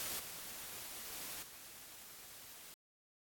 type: noise with level steps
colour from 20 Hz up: white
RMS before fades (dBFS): -41 / -48 / -46 / -54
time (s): 0-2.74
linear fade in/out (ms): 0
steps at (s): 0.19 / 1.12 / 1.42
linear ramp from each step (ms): 10
effects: AAC 64 kbps